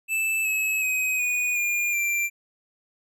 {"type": "tone with pitch steps", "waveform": "square", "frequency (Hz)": [2636, 2579, 2523, 2468, 2414, 2362], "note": ["E7", "E7", "D#7", "D#7", "D7", "D7"], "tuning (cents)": [-1, -39, 23, -15, 47, 9], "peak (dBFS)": -23, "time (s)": [0.08, 2.3], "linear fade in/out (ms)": 50, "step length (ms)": 370, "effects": []}